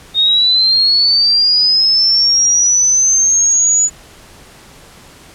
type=linear sweep; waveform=sine; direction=up; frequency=3684 to 6930 Hz; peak=-8 dBFS; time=0.14-3.9 s; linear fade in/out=50 ms; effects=pink hiss -40 dBFS RMS until 5.34 s + low-pass 11000 Hz 12 dB/octave